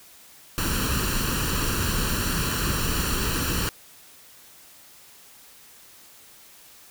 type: noise with comb filter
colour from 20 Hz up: pink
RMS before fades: -25 dBFS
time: 0.58-3.69 s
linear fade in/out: 0 ms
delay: 0.7 ms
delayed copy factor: +0.7
effects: white hiss -50 dBFS RMS until 6.9 s